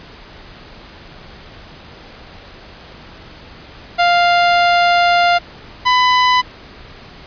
sawtooth tone pair in turn, 698.5 / 1000.5 Hz, F5 / B5, 0 / +22 cents, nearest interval tritone, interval 622 cents, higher second, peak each -6 dBFS, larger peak neither, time 3.98-5.39 / 5.85-6.42 s, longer first, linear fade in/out 20 ms, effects pink hiss -38 dBFS RMS until 7.26 s + resampled to 11025 Hz

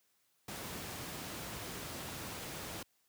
pink noise, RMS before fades -43 dBFS, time 0.48-2.83 s, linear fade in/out 5 ms, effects white hiss -75 dBFS RMS until 3.08 s + high-pass 80 Hz 12 dB/octave

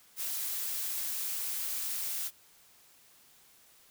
blue noise, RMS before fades -35 dBFS, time 0.16-2.31 s, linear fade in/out 50 ms, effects white hiss -61 dBFS RMS until 3.9 s

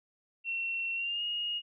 sine tone with pitch glide, 2718 to 2865 Hz, F7 to F7, -48 to +44 cents, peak -31 dBFS, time 0.44-1.62 s, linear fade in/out 50 ms, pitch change +92 cents, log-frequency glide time 0.95-1.23 s, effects none

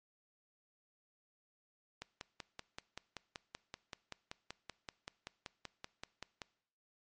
click train, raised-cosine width 0.2 ms, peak -26 dBFS, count 24, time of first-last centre 2.02-6.418 s, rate 5.23 Hz, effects noise-tail reverb RT60 0.7 s tail -21 dB re dry + MP3 48 kbps

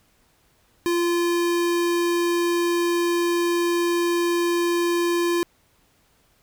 square tone, 345.1 Hz, F4, 21 cents flat, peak -20 dBFS, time 0.86-5.43 s, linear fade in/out 0 ms, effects pink hiss -62 dBFS RMS until 6.42 s

